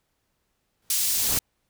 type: noise with exponential growth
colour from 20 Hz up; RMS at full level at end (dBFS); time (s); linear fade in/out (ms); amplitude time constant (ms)
pink; -29; 0.82-1.38; 2; 120
type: high-pass noise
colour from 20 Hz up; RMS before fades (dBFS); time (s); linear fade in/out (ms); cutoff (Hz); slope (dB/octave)
pink; -24; 0.9-1.39; 2; 5700; 12
effects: pink hiss -74 dBFS RMS until 1.69 s